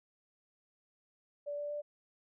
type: tone with pitch steps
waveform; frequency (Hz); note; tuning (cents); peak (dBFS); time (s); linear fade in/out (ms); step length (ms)
sine; 580 / 584.4 / 588.8; D5 / D5 / D5; -22 / -9 / +4; -36; 1.46-1.82; 20; 120
effects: none